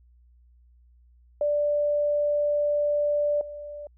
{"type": "tone with level steps", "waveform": "sine", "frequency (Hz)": 587.3, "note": "D5", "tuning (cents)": 0, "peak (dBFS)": [-21, -35], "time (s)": [1.41, 3.87], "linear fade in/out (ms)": 2, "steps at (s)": 3.41, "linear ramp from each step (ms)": 2, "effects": ["added 60 Hz sine -54 dBFS peak until 3.97 s"]}